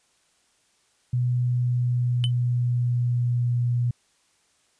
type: tone with pitch glide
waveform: sine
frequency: 123.47 to 121.21 Hz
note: B2 to B2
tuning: 0 to -32 cents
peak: -20 dBFS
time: 1.13-3.91 s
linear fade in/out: 5 ms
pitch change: -32 cents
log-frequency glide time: 1.28-3.53 s
type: tone with exponential decay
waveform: triangle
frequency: 3033 Hz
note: F#7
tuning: 42 cents sharp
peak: -20 dBFS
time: 2.24-2.31 s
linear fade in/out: 0 ms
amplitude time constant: 15 ms
effects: white hiss -65 dBFS RMS until 4.79 s + resampled to 22050 Hz